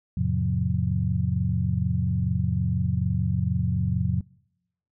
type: tone cluster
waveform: sine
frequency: 86.4 / 108.8 / 133 / 178.3 Hz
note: F2 / A2 / C3 / F3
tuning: -18 / -19 / +29 / +36 cents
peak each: -27 dBFS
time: 0.17-4.21 s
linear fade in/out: 5 ms
effects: noise-tail reverb RT60 0.9 s tail -26 dB re dry